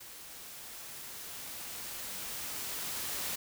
white noise with level ramp, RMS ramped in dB -49 to -36 dBFS, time 0-3.36 s, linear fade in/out 10 ms, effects none

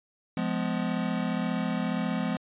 square chord, F diminished, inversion none, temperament just, 174.61 / 209.5 / 251.4 Hz, F3 / Ab3 / Cb4, 0 / +15 / +31 cents, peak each -32 dBFS, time 0.37-2.37 s, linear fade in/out 2 ms, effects resampled to 8000 Hz

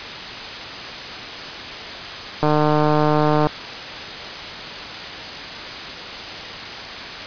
click train, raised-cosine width 1 ms, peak -4 dBFS, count 158, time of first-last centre 2.43-3.47 s, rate 151 Hz, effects white hiss -30 dBFS RMS until 7.26 s + resampled to 11025 Hz

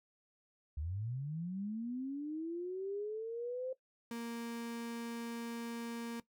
sine linear sweep, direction up, 69.3 to 523 Hz, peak -37 dBFS, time 0.77-3.73 s, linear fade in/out 5 ms
35% pulse tone, 233.1 Hz, A#3, in tune, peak -38 dBFS, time 4.11-6.2 s, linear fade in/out 2 ms
effects noise-tail reverb RT60 0.1 s tail -17 dB re dry

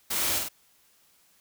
white noise with echo, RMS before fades -29 dBFS, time 0.1-0.39 s, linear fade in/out 10 ms, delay 49 ms, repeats 2, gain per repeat -3 dB, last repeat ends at 0.488 s, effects white hiss -63 dBFS RMS until 1.4 s

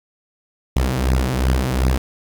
sawtooth beating tone pair, 62.8 / 65.5 Hz, B1 / C2, +30 / +2 cents, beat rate 2.7 Hz, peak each -15 dBFS, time 0.76-1.98 s, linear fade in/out 5 ms, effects 8-bit

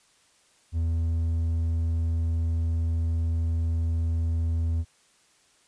sine tone with hard clipping, 82.41 Hz, E2, in tune, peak -24 dBFS, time 0.72-4.85 s, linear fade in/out 50 ms, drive 3 dB, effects white hiss -62 dBFS RMS until 5.67 s + resampled to 22050 Hz

